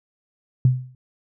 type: tone with exponential decay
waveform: sine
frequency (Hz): 127.4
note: C3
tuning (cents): -46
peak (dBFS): -9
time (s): 0.65-0.95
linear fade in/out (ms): 2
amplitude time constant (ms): 65
effects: none